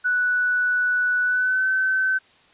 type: tone with pitch glide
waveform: sine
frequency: 1480 to 1530.4 Hz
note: F#6 to G6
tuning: 0 to -42 cents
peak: -18 dBFS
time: 0.04-2.19 s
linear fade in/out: 20 ms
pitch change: +58 cents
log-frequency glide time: 1.23-1.68 s
effects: white hiss -55 dBFS RMS until 2.53 s + resampled to 8000 Hz